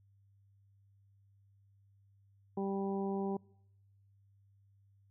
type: harmonic tone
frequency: 196 Hz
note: G3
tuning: in tune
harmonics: 1 / 2 / 3 / 4 / 5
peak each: -36 / -37 / -49 / -43 / -49 dBFS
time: 2.57-3.37 s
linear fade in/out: 5 ms
effects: noise-tail reverb RT60 0.8 s tail -25 dB re dry + added 99 Hz sine -64 dBFS peak until 5.1 s